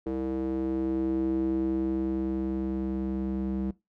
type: tone with band-pass filter sweep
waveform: square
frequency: 65.41 Hz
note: C2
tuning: in tune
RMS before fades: -29 dBFS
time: 0.06-3.71 s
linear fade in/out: 5 ms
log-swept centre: 380 to 250 Hz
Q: 5.3
effects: noise-tail reverb RT60 0.2 s tail -20 dB re dry